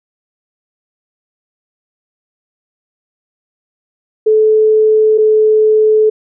sine tone pair in turn, 433.5 / 432 Hz, A4 / A4, -26 / -32 cents, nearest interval unison, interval 6 cents, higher first, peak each -6 dBFS, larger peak neither, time 4.26-5.18 / 5.18-6.1 s, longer neither, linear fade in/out 10 ms, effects none

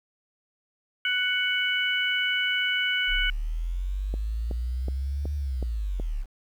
harmonic tone, 743 Hz, F#5, 7 cents sharp, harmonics 2 / 3 / 4, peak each -27 / -28 / -27 dBFS, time 1.05-3.3 s, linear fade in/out 2 ms
sine linear two-way sweep, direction up then down, 31.54 to 73.42 to 31.54 Hz, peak -26 dBFS, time 3.07-6.26 s, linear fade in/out 50 ms, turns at 5.35 s
click train, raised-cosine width 2 ms, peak -21 dBFS, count 6, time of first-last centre 4.14-5.999 s, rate 2.69 Hz
effects 9-bit

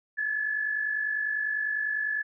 sine tone pair together, 1672 / 1722 Hz, G#6 / A6, +11 / -38 cents, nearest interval minor second, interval 51 cents, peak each -34 / -27 dBFS, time 0.17-2.23 s, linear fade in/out 20 ms, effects none

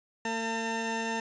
20% pulse tone pair together, 226.7 / 902 Hz, A#3 / A5, -48 / +43 cents, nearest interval 2 octaves, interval 2391 cents, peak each -28 dBFS, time 0.25-1.2 s, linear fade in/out 2 ms, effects resampled to 16000 Hz

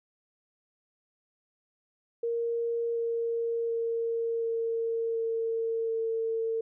sine tone with pitch steps, 466.2 / 463.2 / 460.3 / 457.4 / 454.5 / 451.6 Hz, A#4 / A#4 / A#4 / A#4 / A#4 / A4, 0 / -11 / -22 / -33 / -44 / +45 cents, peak -27 dBFS, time 2.23-6.61 s, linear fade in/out 5 ms, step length 730 ms, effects none

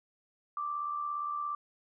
sine tone with amplitude modulation, 1174.7 Hz, D6, in tune, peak -30 dBFS, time 0.57-1.55 s, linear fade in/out 2 ms, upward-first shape sine, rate 77.3 Hz, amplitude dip 50%, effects none

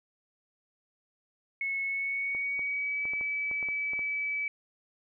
sine tone with pitch glide, 2194 to 2295 Hz, C#7 to D7, -18 to -40 cents, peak -29 dBFS, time 1.61-4.48 s, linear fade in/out 2 ms, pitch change +78 cents, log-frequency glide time 1.84-3.06 s
clicks, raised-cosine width 1 ms, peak -31 dBFS, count 10, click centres 2.349 / 2.593 / 3.054 / 3.135 / 3.211 / 3.513 / 3.628 / 3.687 / 3.934 / 3.992 s
effects none

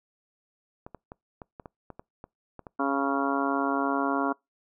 clicks, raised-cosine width 1 ms, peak -27 dBFS, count 11, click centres 0.865 / 0.947 / 1.119 / 1.418 / 1.598 / 1.658 / 1.903 / 1.995 / 2.241 / 2.593 / 2.668 s
harmonic tone, 138.59 Hz, C#3, in tune, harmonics 2 / 3 / 4 / 5 / 6 / 7 / 8 / 9 / 10, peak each -28 / -34 / -37 / -32 / -38 / -33 / -32 / -42 / -33 dBFS, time 2.79-4.33 s, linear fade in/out 10 ms
effects noise-tail reverb RT60 0.2 s tail -26 dB re dry

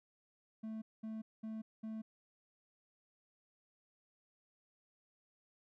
triangle tone bursts, 220 Hz, A3, in tune, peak -39 dBFS, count 4, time 0.63-2.02 s, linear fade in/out 10 ms, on 190 ms, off 210 ms, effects none

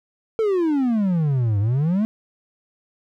triangle exponential two-way sweep, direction down then up, 457.4 to 98 to 225.9 Hz, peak -15 dBFS, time 0.39-2.05 s, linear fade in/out 0 ms, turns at 1.59 s, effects none

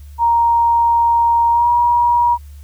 sine tone with pitch glide, 935 to 955.7 Hz, A#5 to A#5, +5 to +43 cents, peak -10 dBFS, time 0.18-2.38 s, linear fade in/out 50 ms, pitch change +38 cents, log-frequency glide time 1.51-1.68 s, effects added 72 Hz sine -33 dBFS peak until 2.63 s + white hiss -53 dBFS RMS until 2.63 s

